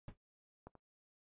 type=noise with exponential decay; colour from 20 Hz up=brown; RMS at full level=-42 dBFS; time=0.08-0.17 s; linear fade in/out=1 ms; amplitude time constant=18 ms
type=clicks; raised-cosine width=1 ms; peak=-36 / -43 dBFS; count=2; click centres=0.67 / 0.753 s
effects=noise-tail reverb RT60 0.1 s tail -20 dB re dry + resampled to 8000 Hz